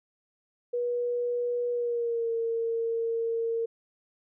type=tone with pitch glide; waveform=sine; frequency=484.1 to 458.5 Hz; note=B4 to A#4; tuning=-35 to -29 cents; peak=-26 dBFS; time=0.73-3.66 s; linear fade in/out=10 ms; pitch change=-94 cents; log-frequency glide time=1.71-2.31 s; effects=none